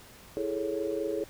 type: chord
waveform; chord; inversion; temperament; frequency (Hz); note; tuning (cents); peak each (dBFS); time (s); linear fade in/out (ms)
sine; A major seventh; second; equal; 329.6 / 415.3 / 440 / 554.4; E4 / G#4 / A4 / C#5; 0 / 0 / 0 / 0; -35 / -33 / -35 / -35; 0.37-1.24; 0
effects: pink hiss -52 dBFS RMS until 1.29 s